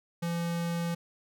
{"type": "tone", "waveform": "square", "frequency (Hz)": 170, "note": "F3", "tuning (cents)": -46, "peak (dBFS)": -30, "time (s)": [0.22, 0.95], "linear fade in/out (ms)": 10, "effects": []}